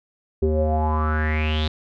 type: tone with low-pass filter sweep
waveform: square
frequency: 77.3 Hz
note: D#2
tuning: 11 cents flat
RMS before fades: -21 dBFS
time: 0.42-1.68 s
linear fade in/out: 5 ms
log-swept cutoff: 390 to 3900 Hz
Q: 7.9
effects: none